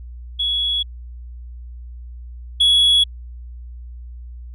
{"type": "tone pair in turn", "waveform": "sine", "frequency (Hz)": [3364, 3364], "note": ["G#7", "G#7"], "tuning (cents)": [22, 22], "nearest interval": "unison", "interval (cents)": 0, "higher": "neither", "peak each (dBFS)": [-17, -8], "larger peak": "second", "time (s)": [[0.39, 0.83], [2.6, 3.04]], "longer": "neither", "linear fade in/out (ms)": 10, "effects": ["tanh soft clip ceiling -10 dBFS", "added 60 Hz sine -32 dBFS peak until 4.54 s"]}